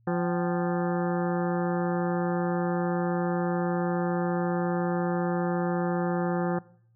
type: harmonic tone with a mistuned harmonic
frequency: 174.6 Hz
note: F3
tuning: in tune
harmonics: 1 / 2 / 3 / 4 / 5 / 6 / 7 / 8 / 9 / 10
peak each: -27 / -30 / -33 / -35 / -39 / -43 / -41 / -44 / -44 / -45 dBFS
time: 0.07-6.59 s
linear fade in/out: 5 ms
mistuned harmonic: 4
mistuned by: +140 cents
effects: noise-tail reverb RT60 0.6 s tail -21 dB re dry + added 115 Hz sine -60 dBFS peak until 6.95 s